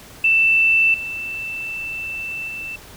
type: tone with level steps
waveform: sine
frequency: 2662 Hz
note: E7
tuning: 16 cents sharp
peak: -12 / -25 / -27 dBFS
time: 0.24-2.76 s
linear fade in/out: 5 ms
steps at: 0.94 / 2.48 s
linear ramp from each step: 2 ms
effects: pink hiss -42 dBFS RMS until 2.96 s